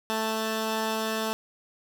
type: tone pair together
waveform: 10% pulse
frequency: 220.4 / 880 Hz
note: A3 / A5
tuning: +3 / 0 cents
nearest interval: 2 octaves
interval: 2397 cents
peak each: -19 / -27 dBFS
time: 0.1-1.33 s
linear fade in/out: 0 ms
effects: none